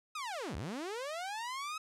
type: linear two-way sweep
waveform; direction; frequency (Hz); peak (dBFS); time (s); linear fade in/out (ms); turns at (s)
sawtooth; down then up; 1288 to 58.27 to 1288; -34; 0.15-1.78; 5; 0.56
effects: low-pass 9000 Hz 12 dB/octave